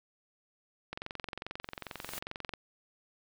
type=click train; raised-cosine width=0.3 ms; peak=-22 dBFS; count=37; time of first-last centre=0.93-2.537 s; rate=22.4 Hz
type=noise with exponential growth; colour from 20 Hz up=white; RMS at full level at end=-40 dBFS; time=1.63-2.19 s; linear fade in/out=5 ms; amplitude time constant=120 ms
effects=none